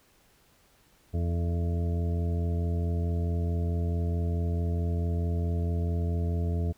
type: harmonic tone with a mistuned harmonic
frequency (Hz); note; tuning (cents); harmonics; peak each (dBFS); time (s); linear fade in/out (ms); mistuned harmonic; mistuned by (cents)
84.6; E2; +45; 1 / 2 / 3 / 4 / 5 / 7 / 8; -26 / -34 / -40 / -44 / -40 / -48 / -45; 1.13-6.73; 20; 5; +36
effects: pink hiss -63 dBFS RMS until 6.77 s